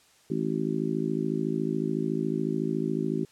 harmonic tone, 53.9 Hz, A1, 35 cents flat, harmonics 3 / 4 / 5 / 6 / 7, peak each -32 / -32 / -32 / -32 / -32 dBFS, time 0.3-3.25 s, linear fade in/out 5 ms, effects white hiss -60 dBFS RMS until 3.31 s + low-pass 9000 Hz 12 dB/octave

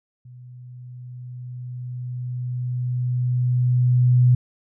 sine tone with level ramp, 124.3 Hz, B2, 12 cents sharp, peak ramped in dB -40 to -11 dBFS, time 0.25-4.35 s, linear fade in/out 5 ms, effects none

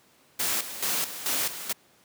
white noise with tremolo, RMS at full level -27 dBFS, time 0.39-1.73 s, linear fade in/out 10 ms, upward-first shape square, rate 2.3 Hz, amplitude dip 70%, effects pink hiss -60 dBFS RMS until 2.04 s + high-pass 150 Hz 12 dB/octave

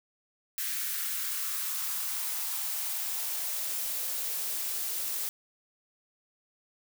blue noise with high-pass filter sweep, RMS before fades -33 dBFS, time 0.58-5.29 s, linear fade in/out 0 ms, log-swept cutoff 1700 to 320 Hz, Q 2.3, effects none

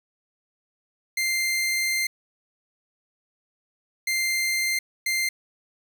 sawtooth tone bursts at uneven times, 2093 Hz, C7, in tune, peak -19 dBFS, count 3, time 1.17-2.07 / 4.07-4.79 / 5.06-5.29 s, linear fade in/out 5 ms, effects none

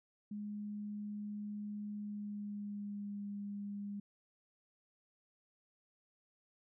sine tone with pitch glide, 207.7 to 202.8 Hz, G#3 to G#3, 0 to -41 cents, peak -40 dBFS, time 0.31-4 s, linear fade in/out 5 ms, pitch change -41 cents, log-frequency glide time 1.96-3.26 s, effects none

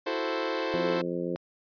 sawtooth chord, F# half-diminished seventh, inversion third, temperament equal, 329.6 / 370 / 440 / 523.3 Hz, E4 / F#4 / A4 / C5, 0 / 0 / 0 / 0 cents, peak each -30 / -32 / -30 / -28 dBFS, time 0.06-1.02 s, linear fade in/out 10 ms
harmonic tone, 87 Hz, F2, 6 cents flat, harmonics 2 / 3 / 4 / 5 / 6 / 7, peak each -35 / -37 / -33 / -37 / -35 / -46 dBFS, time 0.74-1.36 s, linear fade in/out 0 ms
effects resampled to 11025 Hz

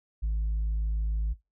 sine tone, 53.5 Hz, A1, 48 cents flat, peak -23 dBFS, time 0.22-1.34 s, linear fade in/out 20 ms, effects noise-tail reverb RT60 0.2 s tail -19 dB re dry + tanh soft clip ceiling -24 dBFS

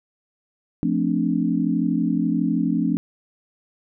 sine chord, D minor seventh, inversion first, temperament equal, 174.61 / 220 / 261.6 / 293.7 Hz, F3 / A3 / C4 / D4, 0 / 0 / 0 / 0 cents, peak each -24 dBFS, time 0.83-2.97 s, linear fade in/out 0 ms, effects none

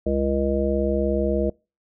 harmonic tone, 68.4 Hz, C#2, 23 cents flat, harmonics 1 / 3 / 5 / 7 / 9, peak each -26 / -26 / -26 / -26 / -26 dBFS, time 0.06-1.5 s, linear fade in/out 5 ms, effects noise-tail reverb RT60 0.3 s tail -26 dB re dry

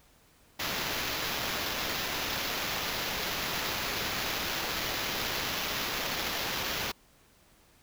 violet noise with sample-and-hold, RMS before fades -33 dBFS, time 0.59-6.92 s, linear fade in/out 10 ms, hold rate 8820 Hz, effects pink hiss -62 dBFS RMS until 7.82 s

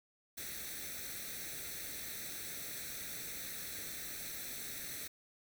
white noise with comb filter, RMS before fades -44 dBFS, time 0.37-5.08 s, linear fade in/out 10 ms, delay 0.5 ms, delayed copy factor +0.75, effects none

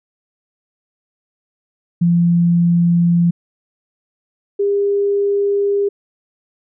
sine tone pair in turn, 171.8 / 402.8 Hz, F3 / G4, -28 / +47 cents, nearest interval octave + minor third, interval 1475 cents, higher second, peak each -10 / -13 dBFS, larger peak first, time 2.01-3.31 / 4.59-5.89 s, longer neither, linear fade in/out 10 ms, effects none

